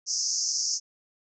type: band-pass noise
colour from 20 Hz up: pink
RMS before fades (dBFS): -28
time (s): 0.06-0.8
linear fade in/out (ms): 50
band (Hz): 5000 to 6700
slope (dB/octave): 96
effects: none